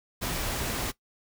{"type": "noise", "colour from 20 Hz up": "pink", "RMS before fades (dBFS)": -31, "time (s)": [0.21, 0.92], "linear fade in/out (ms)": 20, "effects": ["noise-tail reverb RT60 0.1 s tail -18 dB re dry"]}